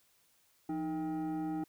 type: tone with frequency modulation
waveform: sine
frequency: 311.1 Hz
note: D#4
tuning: in tune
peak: -31 dBFS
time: 0.69-1.64 s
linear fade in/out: 5 ms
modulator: 482 Hz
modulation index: 0.69
effects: tanh soft clip ceiling -32 dBFS + white hiss -70 dBFS RMS until 1.68 s